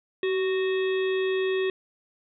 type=harmonic tone with a mistuned harmonic; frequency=370 Hz; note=F#4; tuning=in tune; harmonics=1 / 3 / 5 / 7 / 9 / 10; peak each=-23 / -41 / -35 / -38 / -41 / -44 dBFS; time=0.23-1.7 s; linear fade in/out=2 ms; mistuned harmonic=1; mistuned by=+42 cents; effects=none